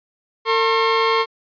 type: tone pair together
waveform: sawtooth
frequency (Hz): 452.6 / 1076.5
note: A4 / C6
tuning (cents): +49 / +49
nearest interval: octave + minor third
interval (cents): 1500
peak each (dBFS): -14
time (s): 0.45-1.26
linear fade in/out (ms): 50
effects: resampled to 11025 Hz